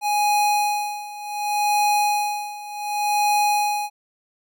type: tone with tremolo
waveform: square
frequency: 830.6 Hz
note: G#5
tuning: in tune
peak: -17 dBFS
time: 0.01-3.9 s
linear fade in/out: 50 ms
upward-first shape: sine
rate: 0.67 Hz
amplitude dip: 85%
effects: none